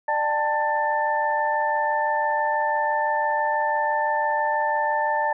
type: tone cluster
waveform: sine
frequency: 597 / 803 / 889 / 1776 Hz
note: D5 / G5 / A5 / A6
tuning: +28 / +41 / +18 / +16 cents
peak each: -27 / -31 / -22 / -28 dBFS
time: 0.08-5.33 s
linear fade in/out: 5 ms
effects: none